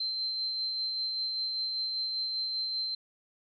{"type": "tone with tremolo", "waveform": "sine", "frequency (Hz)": 4112, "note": "C8", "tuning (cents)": -31, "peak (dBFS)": -29, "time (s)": [0, 2.95], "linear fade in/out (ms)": 5, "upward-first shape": "sine", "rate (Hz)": 5.1, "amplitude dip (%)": 25, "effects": []}